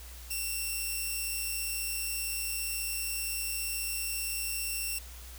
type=tone pair together; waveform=5% pulse; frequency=2637 / 2735 Hz; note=E7 / F7; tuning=0 / -37 cents; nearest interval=minor second; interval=63 cents; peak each=-29 / -24 dBFS; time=0.3-4.99 s; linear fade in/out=10 ms; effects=added 60 Hz sine -45 dBFS peak until 5.38 s + white hiss -50 dBFS RMS until 5.38 s